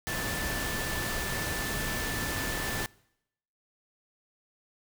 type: tone in noise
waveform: sine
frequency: 1760 Hz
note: A6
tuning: in tune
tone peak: -36 dBFS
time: 0.07-2.86 s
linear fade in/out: 0 ms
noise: pink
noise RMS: -33 dBFS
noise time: 0.07-2.86 s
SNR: -6 dB
effects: noise-tail reverb RT60 0.8 s tail -24 dB re dry